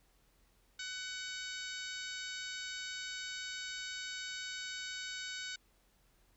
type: harmonic tone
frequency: 749 Hz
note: F#5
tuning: 21 cents sharp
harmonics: 2 / 3 / 4 / 5 / 6 / 7 / 8 / 9 / 10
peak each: -45 / -49 / -49 / -47 / -49 / -54 / -52 / -57 / -53 dBFS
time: 0.79-5.56 s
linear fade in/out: 5 ms
effects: added 43 Hz sine -70 dBFS peak until 6.36 s + pink hiss -72 dBFS RMS until 6.36 s